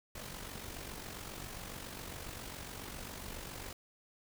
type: noise with amplitude modulation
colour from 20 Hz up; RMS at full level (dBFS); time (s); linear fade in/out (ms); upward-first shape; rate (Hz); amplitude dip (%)
pink; -43; 0.15-3.73; 5; sine; 47.3; 55
effects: none